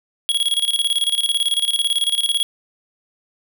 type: tone with tremolo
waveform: square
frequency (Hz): 3322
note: G#7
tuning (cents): 0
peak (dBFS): -15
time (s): 0.29-2.43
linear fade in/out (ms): 0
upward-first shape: square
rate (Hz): 18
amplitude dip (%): 75
effects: none